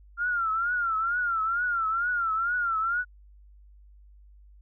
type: tone with vibrato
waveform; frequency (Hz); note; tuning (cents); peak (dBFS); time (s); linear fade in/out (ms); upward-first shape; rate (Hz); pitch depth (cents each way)
sine; 1380; F6; -21; -24; 0.17-3.05; 50; triangle; 2.2; 130
effects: added 50 Hz sine -50 dBFS peak until 4.61 s